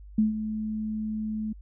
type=tone with ADSR envelope; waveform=sine; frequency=216.2 Hz; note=A3; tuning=30 cents flat; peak=-17 dBFS; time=0.18-1.53 s; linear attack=6 ms; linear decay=140 ms; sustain=-11 dB; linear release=9 ms; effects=added 50 Hz sine -43 dBFS peak until 1.61 s